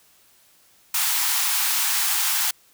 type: high-pass noise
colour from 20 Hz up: white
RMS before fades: -22 dBFS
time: 0.94-2.51 s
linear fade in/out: 5 ms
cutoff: 750 Hz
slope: 96 dB/octave
effects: white hiss -57 dBFS RMS until 2.73 s